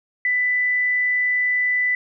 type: tone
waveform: sine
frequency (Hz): 1990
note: B6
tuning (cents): +13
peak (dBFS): -17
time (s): 0.25-1.95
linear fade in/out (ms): 2
effects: none